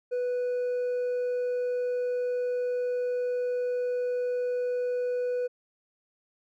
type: tone with hard clipping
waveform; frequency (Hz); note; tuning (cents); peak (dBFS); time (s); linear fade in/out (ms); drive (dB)
sine; 493.9; B4; 0; -27; 0.11-5.48; 20; 2
effects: none